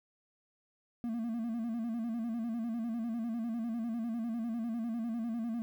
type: tone with vibrato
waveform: triangle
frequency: 230.2 Hz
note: A#3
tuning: 22 cents flat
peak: -31 dBFS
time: 1.04-5.62 s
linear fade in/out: 0 ms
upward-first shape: square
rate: 10 Hz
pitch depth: 61 cents each way
effects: 11-bit